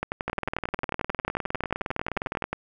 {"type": "two click trains", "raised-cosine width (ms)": 0.5, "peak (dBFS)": [-13, -12], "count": [43, 29], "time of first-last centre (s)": [[0.28, 2.423], [0.03, 2.53]], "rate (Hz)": [19.6, 11.2], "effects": []}